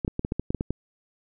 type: clicks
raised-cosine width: 3 ms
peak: -13 dBFS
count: 10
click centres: 0.048 / 0.079 / 0.194 / 0.249 / 0.321 / 0.396 / 0.505 / 0.547 / 0.609 / 0.706 s
effects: none